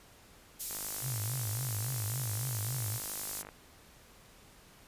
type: high-pass noise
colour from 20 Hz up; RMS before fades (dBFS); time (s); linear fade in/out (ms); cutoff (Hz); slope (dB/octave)
pink; -38; 0.59-3.43; 20; 7900; 12
type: click train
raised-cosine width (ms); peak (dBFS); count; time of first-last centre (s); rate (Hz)
0.5; -30; 143; 0.71-3.489; 51.1
type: tone with vibrato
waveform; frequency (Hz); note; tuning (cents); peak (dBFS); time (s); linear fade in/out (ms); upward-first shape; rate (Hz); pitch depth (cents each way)
sine; 116.54; A#2; 0; -34; 1.01-3; 50; triangle; 3.6; 250
effects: pink hiss -58 dBFS RMS until 4.87 s + resampled to 32000 Hz